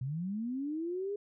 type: linear sweep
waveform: sine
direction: up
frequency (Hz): 121.9 to 415.3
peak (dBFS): -33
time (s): 0.01-1.16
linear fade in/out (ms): 5
effects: none